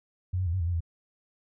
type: tone with pitch steps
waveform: sine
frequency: 91.1 / 93.1 / 83.3 / 94 / 83 / 88.2 / 83.3 Hz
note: F#2 / F#2 / E2 / F#2 / E2 / F2 / E2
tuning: -26 / +11 / +19 / +28 / +12 / +18 / +19 cents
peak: -25 dBFS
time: 0.33-0.806 s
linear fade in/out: 10 ms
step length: 68 ms
effects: none